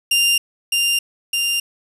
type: tone with echo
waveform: sawtooth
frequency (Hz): 2792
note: F7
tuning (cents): -1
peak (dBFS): -10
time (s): 0.11-0.38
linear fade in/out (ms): 5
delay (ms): 610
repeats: 2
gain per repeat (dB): -2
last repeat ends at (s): 1.6
effects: resampled to 32000 Hz + 7-bit